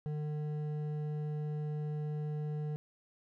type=tone with hard clipping; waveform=sine; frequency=150.5 Hz; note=D3; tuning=43 cents sharp; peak=-36 dBFS; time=0.06-2.76 s; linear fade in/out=0 ms; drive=8 dB; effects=none